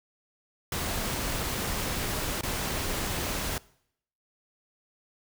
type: noise with dropouts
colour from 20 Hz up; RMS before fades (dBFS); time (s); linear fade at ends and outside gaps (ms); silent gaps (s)
pink; -31; 0.72-3.58; 2; 2.411-2.433
effects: noise-tail reverb RT60 0.7 s tail -22 dB re dry